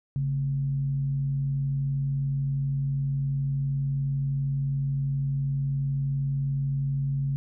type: tone with frequency modulation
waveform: sine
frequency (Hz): 138.59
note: C#3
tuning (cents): 0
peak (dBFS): -24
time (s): 0.16-7.36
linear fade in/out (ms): 0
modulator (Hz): 88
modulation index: 0.22
effects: none